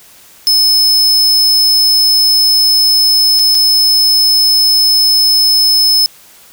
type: tone with dropouts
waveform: 45% pulse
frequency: 5210 Hz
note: E8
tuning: 21 cents flat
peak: -7 dBFS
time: 0.47-6.06 s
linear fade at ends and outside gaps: 0 ms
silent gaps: 3.391-3.395 / 3.547-3.551 s
effects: white hiss -41 dBFS RMS until 6.52 s